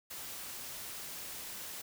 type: noise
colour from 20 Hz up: white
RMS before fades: -44 dBFS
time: 0.1-1.82 s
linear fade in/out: 10 ms
effects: none